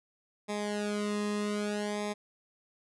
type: tone with flanger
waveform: sawtooth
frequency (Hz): 207.7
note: G#3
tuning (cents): 0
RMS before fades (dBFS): -33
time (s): 0.48-2.14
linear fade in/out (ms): 20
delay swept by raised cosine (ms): 0.68 to 1.34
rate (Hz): 0.63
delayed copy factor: -1
effects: resampled to 24000 Hz